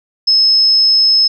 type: tone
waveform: sine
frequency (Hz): 5190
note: E8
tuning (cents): -28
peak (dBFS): -7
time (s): 0.27-1.28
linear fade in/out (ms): 10
effects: none